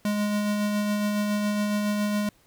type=tone with tremolo; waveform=square; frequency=207.7 Hz; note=G#3; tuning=in tune; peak=-23 dBFS; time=0.05-2.29 s; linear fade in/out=2 ms; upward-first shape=sine; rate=7.2 Hz; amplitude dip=25%; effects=pink hiss -61 dBFS RMS until 2.46 s